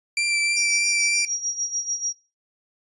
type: tone with vibrato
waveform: sawtooth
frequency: 2349 Hz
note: D7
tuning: in tune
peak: -17 dBFS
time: 0.17-1.25 s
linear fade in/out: 2 ms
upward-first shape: triangle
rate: 3.2 Hz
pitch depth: 17 cents each way
type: tone with tremolo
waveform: sine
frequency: 5690 Hz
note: F8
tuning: 31 cents sharp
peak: -22 dBFS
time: 0.56-2.13 s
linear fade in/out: 10 ms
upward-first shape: sine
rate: 6.8 Hz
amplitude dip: 75%
effects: noise-tail reverb RT60 0.3 s tail -19 dB re dry + resampled to 24000 Hz